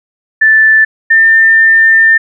sine tone pair in turn, 1760 / 1798 Hz, A6 / A6, 0 / +37 cents, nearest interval unison, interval 37 cents, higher second, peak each -3 dBFS, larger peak neither, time 0.41-0.85 / 1.1-2.18 s, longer second, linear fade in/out 10 ms, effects none

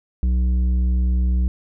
triangle tone with tanh clipping, 62 Hz, B1, 7 cents sharp, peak -17 dBFS, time 0.23-1.48 s, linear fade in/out 0 ms, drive 12 dB, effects none

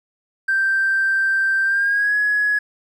triangle tone with pitch glide, 1568 to 1680.5 Hz, G6 to G#6, 0 to +20 cents, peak -12 dBFS, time 0.48-2.59 s, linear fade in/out 10 ms, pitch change +120 cents, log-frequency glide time 1.64-2.16 s, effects tanh soft clip ceiling -13 dBFS

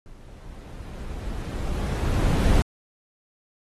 brown noise with level ramp, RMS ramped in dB -46 to -17 dBFS, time 0.06-2.62 s, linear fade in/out 0 ms, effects AAC 32 kbps

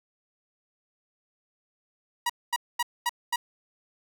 sawtooth tone bursts, 960 Hz, B5, 49 cents flat, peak -20 dBFS, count 5, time 2.26-3.36 s, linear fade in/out 5 ms, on 36 ms, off 230 ms, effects none

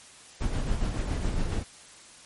brown noise with tremolo, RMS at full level -26 dBFS, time 0.4-1.64 s, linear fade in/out 20 ms, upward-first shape sine, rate 7.2 Hz, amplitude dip 45%, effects white hiss -50 dBFS RMS until 2.25 s + MP3 48 kbps

